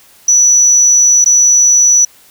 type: tone with dropouts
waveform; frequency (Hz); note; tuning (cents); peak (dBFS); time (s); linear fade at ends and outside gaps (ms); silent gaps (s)
sine; 5920; F#8; 0; -3; 0.28-2.05; 5; 1.244-1.259
effects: tanh soft clip ceiling -2 dBFS + white hiss -44 dBFS RMS until 2.3 s